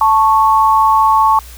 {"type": "tone pair together", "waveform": "sine", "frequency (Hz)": [880, 1104.9], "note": ["A5", "C#6"], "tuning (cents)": [0, -6], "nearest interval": "major third", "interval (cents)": 394, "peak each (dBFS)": -10, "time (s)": [0.01, 1.39], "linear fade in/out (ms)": 2, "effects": ["added 60 Hz sine -33 dBFS peak until 1.57 s", "white hiss -38 dBFS RMS until 1.57 s"]}